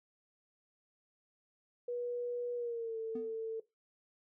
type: tone with pitch glide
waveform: sine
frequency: 484.8 to 447.1 Hz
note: B4 to A4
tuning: -32 to +28 cents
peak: -35 dBFS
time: 1.88-3.6 s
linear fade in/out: 5 ms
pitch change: -140 cents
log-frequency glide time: 2.55-2.97 s
type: tone with exponential decay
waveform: triangle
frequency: 246.9 Hz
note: B3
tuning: in tune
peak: -35 dBFS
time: 3.15-3.38 s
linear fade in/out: 5 ms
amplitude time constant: 49 ms
effects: noise-tail reverb RT60 0.2 s tail -18 dB re dry